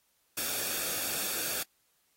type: noise with comb filter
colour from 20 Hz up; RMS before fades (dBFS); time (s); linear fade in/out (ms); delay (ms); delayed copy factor
white; -33; 0.37-1.63; 5; 0.99; -0.55
effects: white hiss -72 dBFS RMS until 2.16 s + AAC 48 kbps